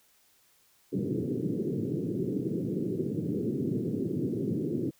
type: band-pass noise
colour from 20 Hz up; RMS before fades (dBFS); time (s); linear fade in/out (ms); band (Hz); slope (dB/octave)
white; -31; 0.92-4.91; 10; 110 to 410; 48
effects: white hiss -65 dBFS RMS until 4.99 s